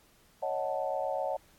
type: chord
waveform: sine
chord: D# half-diminished seventh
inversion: third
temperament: equal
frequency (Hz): 554.4 / 622.3 / 740 / 880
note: C#5 / D#5 / F#5 / A5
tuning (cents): 0 / 0 / 0 / 0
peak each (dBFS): -34 / -35 / -35 / -38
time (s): 0.42-1.37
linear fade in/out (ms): 10
effects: pink hiss -63 dBFS RMS until 1.58 s + AAC 64 kbps